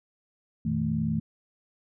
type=tone cluster; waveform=sine; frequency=88.9 / 118.8 / 159.9 / 219.4 Hz; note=F2 / A#2 / D#3 / A3; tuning=+31 / +33 / +48 / -5 cents; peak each=-35 / -35 / -28 / -28 dBFS; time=0.65-1.2 s; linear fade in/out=5 ms; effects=none